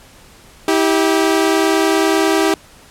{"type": "tone pair together", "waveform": "sawtooth", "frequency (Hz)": [322, 392], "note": ["E4", "G4"], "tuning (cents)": [-41, 0], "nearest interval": "minor third", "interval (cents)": 341, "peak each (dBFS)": -11, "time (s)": [0.68, 2.54], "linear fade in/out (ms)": 2, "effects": ["pink hiss -44 dBFS RMS until 2.9 s", "low-pass 12000 Hz 12 dB/octave"]}